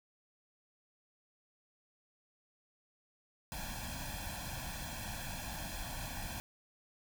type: noise with comb filter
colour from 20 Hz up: pink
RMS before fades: -42 dBFS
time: 3.52-6.4 s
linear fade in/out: 0 ms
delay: 1.2 ms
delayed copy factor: +1
effects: none